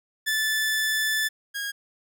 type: tone pair in turn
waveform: sawtooth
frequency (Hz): 1749 / 1635.3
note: A6 / G#6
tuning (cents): -11 / -27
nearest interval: minor second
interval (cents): 116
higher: first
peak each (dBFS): -19 / -25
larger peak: first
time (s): 0.26-1.29 / 1.54-1.72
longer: first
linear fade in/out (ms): 20
effects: none